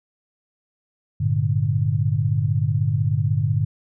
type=chord; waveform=sine; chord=G minor; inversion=none; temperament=equal with one note detuned; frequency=100.52 / 116.54 / 146.83 Hz; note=G2 / Bb2 / D3; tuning=+44 / 0 / 0 cents; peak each=-22 dBFS; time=1.2-3.65 s; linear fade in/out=10 ms; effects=none